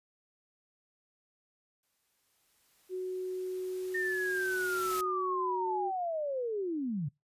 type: noise with exponential growth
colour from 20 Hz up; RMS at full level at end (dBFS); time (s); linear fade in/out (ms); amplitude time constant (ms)
white; -39; 1.83-5.01; 2; 690
type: tone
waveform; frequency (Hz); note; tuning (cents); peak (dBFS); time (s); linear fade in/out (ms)
sine; 370; F#4; 0; -33; 2.89-5.92; 50
type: linear sweep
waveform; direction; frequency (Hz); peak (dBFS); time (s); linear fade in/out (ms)
sine; down; 1833 to 130.81; -31; 3.94-7.09; 10
effects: noise-tail reverb RT60 0.2 s tail -24 dB re dry + resampled to 32000 Hz